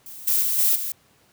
violet noise with level steps, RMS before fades -39 / -20 / -23 / -19 / -28 dBFS, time 0.06-0.92 s, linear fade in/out 2 ms, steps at 0.27 / 0.42 / 0.58 / 0.75 s, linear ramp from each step 10 ms, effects pink hiss -59 dBFS RMS until 1.32 s + high-pass 80 Hz 12 dB/octave

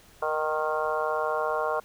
harmonic tone with a mistuned harmonic, 154.5 Hz, D#3, 12 cents flat, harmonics 3 / 4 / 5 / 6 / 7 / 8 / 9, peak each -31 / -30 / -33 / -36 / -31 / -40 / -34 dBFS, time 0.22-1.8 s, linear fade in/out 5 ms, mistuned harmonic 3, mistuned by +18 cents, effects pink hiss -55 dBFS RMS until 1.84 s

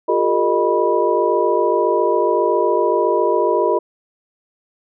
sine tone cluster, 355.1 / 402.6 / 456.8 / 615 / 979 Hz, F4 / G4 / A#4 / D#5 / B5, +29 / +46 / -35 / -20 / -15 cents, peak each -20 dBFS, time 0.08-3.79 s, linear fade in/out 10 ms, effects none

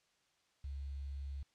sine tone with quantisation, 69.3 Hz, C#2, in tune, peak -40 dBFS, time 0.64-1.43 s, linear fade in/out 5 ms, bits 11, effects white hiss -75 dBFS RMS until 1.54 s + low-pass 6000 Hz 12 dB/octave

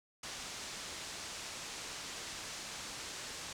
white low-pass noise, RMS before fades -45 dBFS, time 0.23-3.53 s, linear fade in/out 5 ms, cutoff 7500 Hz, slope 24 dB/octave, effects none

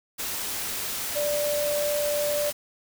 sine tone in noise, 587.3 Hz, D5, in tune, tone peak -24 dBFS, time 1.15-2.51 s, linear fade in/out 20 ms, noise white, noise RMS -31 dBFS, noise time 0.18-2.53 s, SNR +4 dB, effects none

